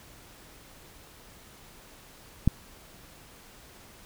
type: click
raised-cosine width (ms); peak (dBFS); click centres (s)
5; -7; 2.476
effects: pink hiss -52 dBFS RMS until 4.05 s